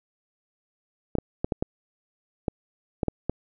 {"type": "clicks", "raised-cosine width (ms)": 2, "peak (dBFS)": -11, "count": 9, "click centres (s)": [1.153, 1.185, 1.445, 1.522, 1.625, 2.482, 3.032, 3.083, 3.296], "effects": []}